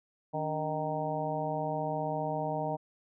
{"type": "harmonic tone with a mistuned harmonic", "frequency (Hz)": 155.1, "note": "D#3", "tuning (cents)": -5, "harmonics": [1, 2, 3, 4, 5, 6], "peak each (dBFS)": [-37, -40, -40, -35, -36, -39], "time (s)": [0.33, 2.77], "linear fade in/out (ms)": 20, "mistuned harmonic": 2, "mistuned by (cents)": -120, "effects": []}